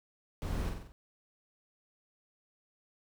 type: noise with echo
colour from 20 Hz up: brown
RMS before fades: -36 dBFS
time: 0.42-0.69 s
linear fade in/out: 0 ms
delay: 46 ms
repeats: 5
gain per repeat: -4 dB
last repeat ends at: 0.92 s
effects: none